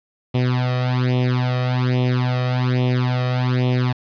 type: tone with flanger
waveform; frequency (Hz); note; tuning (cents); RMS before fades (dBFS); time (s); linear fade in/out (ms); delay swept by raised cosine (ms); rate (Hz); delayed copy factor
sawtooth; 125.7; B2; +31; -19; 0.34-3.93; 10; 0.32 to 1.62; 1.2; +0.95
effects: resampled to 11025 Hz + 7-bit